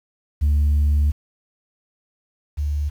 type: tone pair in turn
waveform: sine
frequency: 73.42 / 73.42 Hz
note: D2 / D2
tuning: 0 / 0 cents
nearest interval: unison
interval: 0 cents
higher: neither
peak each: -12 / -19 dBFS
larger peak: first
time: 0.41-1.12 / 2.57-2.9 s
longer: first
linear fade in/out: 20 ms
effects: tanh soft clip ceiling -13 dBFS + 8-bit